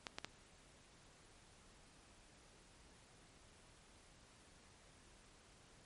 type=clicks; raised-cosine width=0.2 ms; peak=-25 dBFS; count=3; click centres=0.068 / 0.185 / 0.246 s; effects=pink hiss -65 dBFS RMS until 5.85 s + MP3 48 kbps